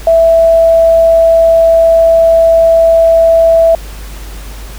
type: tone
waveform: sine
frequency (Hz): 660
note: E5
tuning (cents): +2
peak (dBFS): -3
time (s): 0.07-3.75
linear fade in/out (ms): 2
effects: added 50 Hz sine -24 dBFS peak until 4.78 s + pink hiss -32 dBFS RMS until 4.78 s